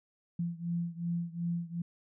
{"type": "beating tone pair", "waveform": "sine", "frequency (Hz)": [170, 172.7], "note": ["F3", "F3"], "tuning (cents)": [-46, -19], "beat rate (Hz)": 2.7, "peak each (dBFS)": [-34, -36], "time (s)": [0.39, 1.82], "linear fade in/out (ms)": 5, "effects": []}